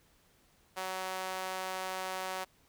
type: tone with high-pass filter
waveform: sawtooth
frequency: 187.1 Hz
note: F#3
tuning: 20 cents sharp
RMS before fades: -38 dBFS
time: 0.76-2.45 s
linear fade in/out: 20 ms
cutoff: 720 Hz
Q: 1.3
effects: pink hiss -67 dBFS RMS until 2.68 s